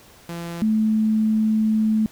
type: tone pair in turn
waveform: sawtooth / sine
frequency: 170 / 217.7 Hz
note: F3 / A3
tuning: -46 / -18 cents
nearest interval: major third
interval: 428 cents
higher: second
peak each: -25 / -16 dBFS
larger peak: second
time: 0.29-0.62 / 0.62-2.06 s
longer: second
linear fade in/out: 0 ms
effects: pink hiss -49 dBFS RMS until 2.11 s